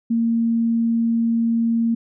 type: tone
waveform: sine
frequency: 230.2 Hz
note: A#3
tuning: 22 cents flat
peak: -16 dBFS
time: 0.1-1.95 s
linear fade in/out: 10 ms
effects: none